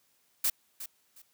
blue noise with echo, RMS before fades -27 dBFS, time 0.44-0.5 s, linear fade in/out 5 ms, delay 360 ms, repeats 2, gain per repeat -13 dB, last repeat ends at 1.22 s, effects white hiss -70 dBFS RMS until 1.33 s + high-pass 80 Hz 12 dB/octave

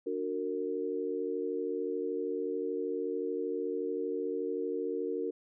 sine chord, D augmented, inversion none, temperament just, 293.7 / 367.1 / 458.9 Hz, D4 / F#4 / A#4, 0 / -14 / -27 cents, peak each -38 / -36 / -34 dBFS, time 0.06-5.31 s, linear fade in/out 10 ms, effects none

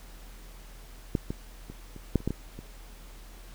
clicks, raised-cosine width 3 ms, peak -12 / -19 / -28 / -30 / -9 / -30 / -14 / -18 / -27 dBFS, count 9, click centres 1.152 / 1.305 / 1.7 / 1.963 / 2.157 / 2.204 / 2.276 / 2.306 / 2.59 s, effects added 40 Hz sine -45 dBFS peak until 3.54 s + pink hiss -53 dBFS RMS until 3.54 s

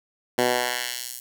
10% pulse tone with high-pass filter sweep, 123.47 Hz, B2, in tune, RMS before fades -26 dBFS, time 0.38-1.2 s, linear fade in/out 5 ms, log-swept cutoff 270 to 9700 Hz, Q 0.73, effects none

